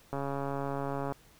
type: click train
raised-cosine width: 1 ms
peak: -21 dBFS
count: 139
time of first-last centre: 0.13-1.123 s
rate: 139 Hz
effects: pink hiss -60 dBFS RMS until 1.39 s